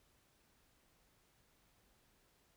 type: silence
effects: pink hiss -73 dBFS RMS until 2.56 s